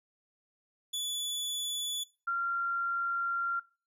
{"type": "tone pair in turn", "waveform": ["sawtooth", "sine"], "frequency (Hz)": [3447, 1381], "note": ["A7", "F6"], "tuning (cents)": [-36, -20], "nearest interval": "octave + major third", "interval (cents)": 1584, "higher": "first", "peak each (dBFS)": [-29, -28], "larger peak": "second", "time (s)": [[0.93, 2.04], [2.27, 3.6]], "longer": "second", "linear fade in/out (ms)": 10, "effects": ["noise-tail reverb RT60 0.3 s tail -19 dB re dry", "resampled to 32000 Hz"]}